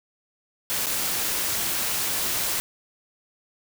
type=noise with dropouts; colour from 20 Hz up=white; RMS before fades=-26 dBFS; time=0.7-2.6 s; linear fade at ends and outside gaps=0 ms; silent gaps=0.86-0.867 s; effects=none